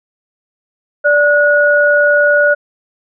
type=tone pair together; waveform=sine; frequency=585 / 1455 Hz; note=D5 / F#6; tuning=-7 / -29 cents; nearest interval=octave + major third; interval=1578 cents; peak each=-10 dBFS; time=1.04-2.55 s; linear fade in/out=20 ms; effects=none